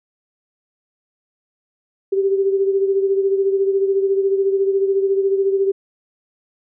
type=beating tone pair; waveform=sine; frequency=389.5 / 403.5 Hz; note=G4 / G#4; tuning=-11 / -50 cents; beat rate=14 Hz; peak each=-15 / -23 dBFS; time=2.12-5.72 s; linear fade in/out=10 ms; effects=none